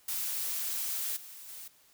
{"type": "noise with level steps", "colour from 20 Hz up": "blue", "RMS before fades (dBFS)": [-34, -48, -45], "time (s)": [0.08, 1.68], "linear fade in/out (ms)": 5, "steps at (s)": [1.16, 1.48], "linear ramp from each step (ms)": 10, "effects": ["white hiss -63 dBFS RMS until 1.93 s"]}